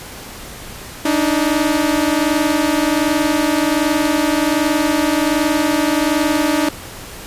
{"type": "tone pair together", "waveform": "sawtooth", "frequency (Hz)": [291.7, 313], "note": ["D4", "D#4"], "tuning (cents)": [-12, 10], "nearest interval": "minor second", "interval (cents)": 122, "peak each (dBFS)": -13, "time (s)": [1.05, 6.69], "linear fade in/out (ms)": 5, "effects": ["pink hiss -33 dBFS RMS until 7.26 s", "resampled to 32000 Hz"]}